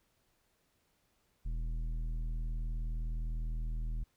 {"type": "tone with tanh clipping", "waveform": "sine", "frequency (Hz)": 40.16, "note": "E1", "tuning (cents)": -44, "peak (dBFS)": -35, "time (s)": [1.45, 4.04], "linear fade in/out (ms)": 10, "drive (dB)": 10, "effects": ["pink hiss -75 dBFS RMS until 4.16 s"]}